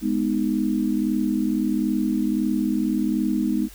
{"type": "chord", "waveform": "sine", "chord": "G# minor", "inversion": "none", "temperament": "just", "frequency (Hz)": [207.7, 249.2, 311.5], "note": ["G#3", "B3", "D#4"], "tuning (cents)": [0, 16, 2], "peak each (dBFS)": -24, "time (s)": [0.01, 3.69], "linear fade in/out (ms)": 50, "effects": ["added 50 Hz sine -44 dBFS peak until 3.74 s", "white hiss -47 dBFS RMS until 3.74 s"]}